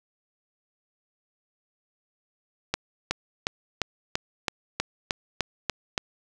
accelerating click train, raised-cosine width 0.2 ms, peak -7 dBFS, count 11, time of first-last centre 2.74-5.978 s, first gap 370 ms, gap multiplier 0.97, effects none

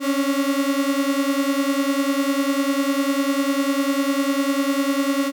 35% pulse beating tone pair, 273.6 / 283.6 Hz, C#4 / C#4, -23 / +40 cents, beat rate 10 Hz, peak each -19 / -21 dBFS, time 0-5.32 s, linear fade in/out 50 ms, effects none

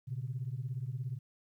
sine beating tone pair, 120 / 137 Hz, B2 / C#3, -49 / -20 cents, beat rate 17 Hz, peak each -37 / -38 dBFS, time 0.07-1.19 s, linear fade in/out 20 ms, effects tanh soft clip ceiling -28 dBFS + 12-bit

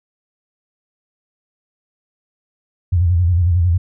sine tone with vibrato, 87.31 Hz, F2, in tune, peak -11 dBFS, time 2.92-3.78 s, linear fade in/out 10 ms, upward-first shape square, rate 11 Hz, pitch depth 79 cents each way, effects none

